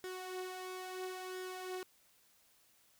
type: tone with flanger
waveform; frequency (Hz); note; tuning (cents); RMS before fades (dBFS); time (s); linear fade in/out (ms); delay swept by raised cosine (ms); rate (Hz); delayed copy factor
sawtooth; 370; F#4; 0; -44; 0.04-1.83; 0; 0.57 to 4.57; 0.74; +0.5
effects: white hiss -69 dBFS RMS until 2.99 s